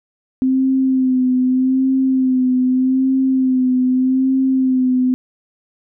sine tone with vibrato, 259.1 Hz, C4, 17 cents flat, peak -12 dBFS, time 0.42-5.14 s, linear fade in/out 0 ms, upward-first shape sine, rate 0.82 Hz, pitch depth 36 cents each way, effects none

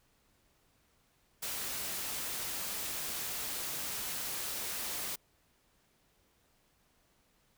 white noise, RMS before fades -38 dBFS, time 1.42-5.16 s, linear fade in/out 10 ms, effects pink hiss -71 dBFS RMS until 7.57 s

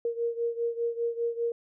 sine beating tone pair, 466.2 / 471.2 Hz, A#4 / A#4, 0 / +19 cents, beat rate 5 Hz, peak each -29 / -32 dBFS, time 0.05-1.52 s, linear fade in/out 2 ms, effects none

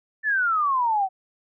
sine exponential sweep, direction down, 1789 to 743 Hz, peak -19 dBFS, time 0.23-1.09 s, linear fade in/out 50 ms, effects none

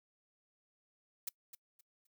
blue noise with echo, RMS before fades -38 dBFS, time 1.27-1.29 s, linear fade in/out 5 ms, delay 260 ms, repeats 3, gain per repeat -12 dB, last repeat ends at 2.07 s, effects noise-tail reverb RT60 0.1 s tail -24 dB re dry

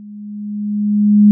sine tone with level ramp, 207.7 Hz, G#3, in tune, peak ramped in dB -32 to -3 dBFS, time 0-1.31 s, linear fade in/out 0 ms, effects none

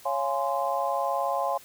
sine chord, Db major seventh, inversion none, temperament just, 554.4 / 693 / 831.5 / 1039.4 Hz, Db5 / F5 / Ab5 / C6, 0 / -14 / +2 / -12 cents, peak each -30 dBFS, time 0.05-1.58 s, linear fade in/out 10 ms, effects white hiss -51 dBFS RMS until 1.64 s

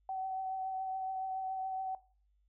sine tone with vibrato, 760 Hz, F#5, 46 cents sharp, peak -35 dBFS, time 0.09-1.95 s, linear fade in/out 2 ms, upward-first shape triangle, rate 7.1 Hz, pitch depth 20 cents each way, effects noise-tail reverb RT60 0.4 s tail -18 dB re dry + added 50 Hz sine -69 dBFS peak until 2.48 s

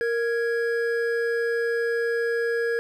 triangle tone pair together, 466.2 / 1661.3 Hz, A#4 / G#6, 0 / 0 cents, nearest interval octave + minor seventh, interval 2200 cents, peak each -21 / -27 dBFS, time 0.01-2.79 s, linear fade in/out 0 ms, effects none

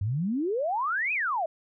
sine exponential two-way sweep, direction up then down, 92.5 to 2591 to 614 Hz, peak -25 dBFS, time 0.01-1.46 s, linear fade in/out 5 ms, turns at 1.13 s, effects none

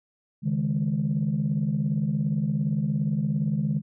sine chord, C# suspended second, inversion none, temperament just, 138.59 / 155.92 / 207.9 Hz, C#3 / D#3 / G#3, 0 / +4 / +2 cents, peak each -28 / -25 / -26 dBFS, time 0.42-3.82 s, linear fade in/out 50 ms, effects tanh soft clip ceiling -16 dBFS

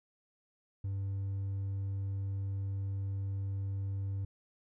sine tone with hard clipping, 98 Hz, G2, in tune, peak -34 dBFS, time 0.84-4.25 s, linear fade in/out 5 ms, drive 2 dB, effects none

